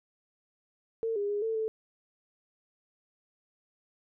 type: tone with pitch steps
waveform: sine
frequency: 452.2 / 406.6 / 411.6 / 447.2 / 439.9 Hz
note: A4 / G#4 / G#4 / A4 / A4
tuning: +47 / -37 / -16 / +28 / 0 cents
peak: -28 dBFS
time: 1.03-1.68 s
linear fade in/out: 0 ms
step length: 130 ms
effects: none